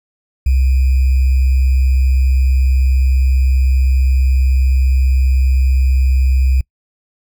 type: tone with sample-and-hold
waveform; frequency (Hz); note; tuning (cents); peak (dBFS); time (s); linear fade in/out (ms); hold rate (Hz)
sine; 65.3; C2; -3; -9; 0.46-6.61; 5; 2450
effects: noise-tail reverb RT60 0.1 s tail -26 dB re dry